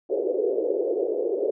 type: band-pass noise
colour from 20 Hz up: white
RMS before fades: -25 dBFS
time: 0.09-1.51 s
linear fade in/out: 10 ms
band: 370 to 500 Hz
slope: 48 dB/octave
effects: none